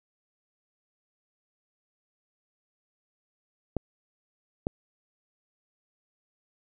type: clicks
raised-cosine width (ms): 2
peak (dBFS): -14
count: 2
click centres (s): 3.767 / 4.669
effects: none